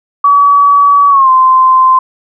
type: tone with pitch glide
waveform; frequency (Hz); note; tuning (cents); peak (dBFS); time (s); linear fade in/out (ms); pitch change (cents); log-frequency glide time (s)
sine; 1139 to 1038.5; C#6 to C6; +47 to -13; -3; 0.24-1.99; 5; -160; 1.09-1.3
effects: none